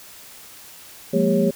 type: tone cluster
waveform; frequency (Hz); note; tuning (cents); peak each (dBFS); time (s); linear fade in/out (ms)
sine; 177.4 / 206 / 232.4 / 400.4 / 549; F3 / G#3 / A#3 / G4 / C#5; +27 / -14 / -5 / +37 / -17; -22; 1.13-1.51; 10
effects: white hiss -43 dBFS RMS until 1.55 s